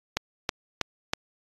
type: click train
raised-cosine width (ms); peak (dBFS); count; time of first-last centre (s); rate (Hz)
0.2; -7; 4; 0.17-1.135; 3.11
effects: AAC 32 kbps